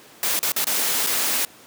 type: noise with dropouts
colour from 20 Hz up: white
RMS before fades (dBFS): -22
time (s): 0.23-1.45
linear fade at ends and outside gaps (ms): 1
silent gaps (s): 0.391-0.429 / 0.52-0.563 / 0.644-0.669 / 1.065-1.07
effects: pink hiss -47 dBFS RMS until 1.66 s + high-pass 200 Hz 12 dB/octave